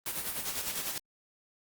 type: noise with tremolo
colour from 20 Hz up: white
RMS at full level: -33 dBFS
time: 0.06-0.98 s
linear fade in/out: 2 ms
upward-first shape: sine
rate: 10 Hz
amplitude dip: 55%
effects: Opus 32 kbps